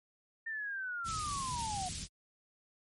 sine linear sweep, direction down, 1817 to 712 Hz, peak -36 dBFS, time 0.46-1.89 s, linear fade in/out 10 ms
pink band-stop noise, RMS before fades -38 dBFS, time 1.04-2.08 s, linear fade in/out 50 ms, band 140 to 4200 Hz, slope 12 dB/octave
effects high-pass 60 Hz 12 dB/octave + MP3 48 kbps

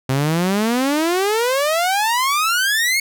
sawtooth exponential sweep, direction up, 128.3 to 2217 Hz, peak -12 dBFS, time 0.09-3 s, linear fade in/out 5 ms, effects none

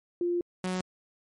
sine / sawtooth tone pair in turn, 349.2 / 184.18 Hz, F4 / F#3, 0 / -8 cents, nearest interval major seventh, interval 1108 cents, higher first, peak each -25 dBFS, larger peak neither, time 0.21-0.41 / 0.64-0.81 s, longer first, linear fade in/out 2 ms, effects MP3 48 kbps

